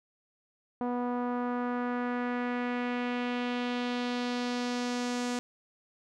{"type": "tone with low-pass filter sweep", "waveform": "sawtooth", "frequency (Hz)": 244.8, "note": "B3", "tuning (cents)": -15, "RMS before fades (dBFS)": -32, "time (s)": [0.81, 5.39], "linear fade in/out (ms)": 0, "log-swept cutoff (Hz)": [910, 7300], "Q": 1.6, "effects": []}